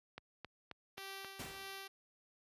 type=click train; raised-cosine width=0.3 ms; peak=-30 dBFS; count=5; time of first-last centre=0.18-1.247 s; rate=3.75 Hz
type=tone with tremolo; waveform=5% pulse; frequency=389.5 Hz; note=G4; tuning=11 cents flat; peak=-34 dBFS; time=0.97-1.88 s; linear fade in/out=10 ms; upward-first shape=sine; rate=1.7 Hz; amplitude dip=50%
type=noise with exponential decay; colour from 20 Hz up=pink; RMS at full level=-43 dBFS; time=1.39-1.84 s; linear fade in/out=5 ms; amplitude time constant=97 ms
effects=high-pass 60 Hz 12 dB/octave + resampled to 32000 Hz